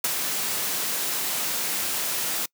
white noise with ADSR envelope, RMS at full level -22 dBFS, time 0.04-2.46 s, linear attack 4 ms, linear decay 29 ms, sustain -5 dB, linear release 6 ms, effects noise-tail reverb RT60 0.1 s tail -26 dB re dry + high-pass 150 Hz 12 dB/octave

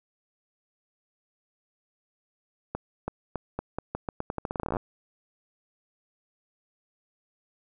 accelerating click train, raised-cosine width 1 ms, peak -16 dBFS, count 23, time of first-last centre 2.75-4.768 s, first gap 330 ms, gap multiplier 0.84, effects none

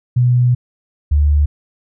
sine tone pair in turn, 123.47 / 73.42 Hz, B2 / D2, 0 / 0 cents, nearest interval major sixth, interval 900 cents, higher first, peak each -9 dBFS, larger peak neither, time 0.16-0.55 / 1.11-1.46 s, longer first, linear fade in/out 10 ms, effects none

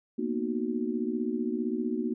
sine chord, B major seventh, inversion third, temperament just, 231.5 / 246.9 / 308.7 / 370.4 Hz, A#3 / B3 / D#4 / F#4, -12 / 0 / -14 / +2 cents, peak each -32 / -33 / -34 / -34 dBFS, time 0.18-2.14 s, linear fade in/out 10 ms, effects none

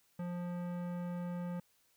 sine tone with tanh clipping, 175.9 Hz, F3, 13 cents sharp, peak -39 dBFS, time 0.19-1.6 s, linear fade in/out 5 ms, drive 17 dB, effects white hiss -72 dBFS RMS until 1.96 s

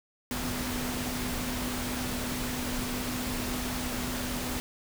sine tone in noise, 248.6 Hz, B3, 12 cents sharp, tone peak -35 dBFS, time 0.31-4.6 s, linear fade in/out 0 ms, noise pink, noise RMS -34 dBFS, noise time 0.31-4.6 s, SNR -4 dB, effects none

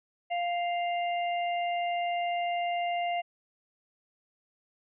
harmonic tone, 698.5 Hz, F5, in tune, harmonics 1 / 3 / 4, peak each -28 / -38 / -40 dBFS, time 0.3-3.22 s, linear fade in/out 20 ms, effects none

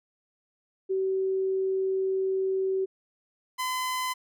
sine / sawtooth tone pair in turn, 381.6 / 1018.7 Hz, G4 / C6, -47 / -47 cents, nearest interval octave + perfect fourth, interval 1700 cents, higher second, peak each -24 dBFS, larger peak neither, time 0.89-2.86 / 3.58-4.14 s, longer first, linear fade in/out 20 ms, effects none

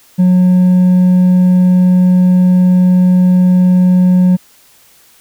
sine tone with hard clipping, 181.9 Hz, F#3, 29 cents flat, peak -6 dBFS, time 0.18-4.37 s, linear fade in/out 20 ms, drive 2 dB, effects white hiss -46 dBFS RMS until 5.2 s

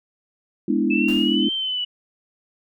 sine chord, E dominant seventh, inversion first, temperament equal, 207.7 / 246.9 / 293.7 / 329.6 Hz, G#3 / B3 / D4 / E4, 0 / 0 / 0 / 0 cents, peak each -23 dBFS, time 0.68-1.49 s, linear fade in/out 5 ms
sine exponential two-way sweep, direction up then down, 2613 to 3136 to 2936 Hz, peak -22 dBFS, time 0.9-1.85 s, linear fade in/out 10 ms, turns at 1.53 s
pink noise with exponential decay, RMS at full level -34 dBFS, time 1.08-1.59 s, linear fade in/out 5 ms, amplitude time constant 110 ms
effects none

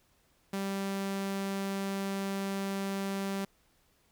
sawtooth tone, 195.9 Hz, G3, 1 cent flat, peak -28 dBFS, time 0.53-3.45 s, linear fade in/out 5 ms, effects pink hiss -69 dBFS RMS until 4.11 s

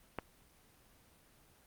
click, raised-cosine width 0.5 ms, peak -21 dBFS, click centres 0.187 s, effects pink hiss -65 dBFS RMS until 1.66 s + Opus 24 kbps

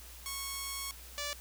5% pulse tone pair in turn, 1100 / 580.9 Hz, C#6 / D5, -14 / -19 cents, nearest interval major seventh, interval 1105 cents, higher first, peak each -25 / -24 dBFS, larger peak second, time 0.26-0.91 / 1.18-1.33 s, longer first, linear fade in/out 0 ms, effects added 60 Hz sine -51 dBFS peak until 1.4 s + white hiss -52 dBFS RMS until 1.4 s

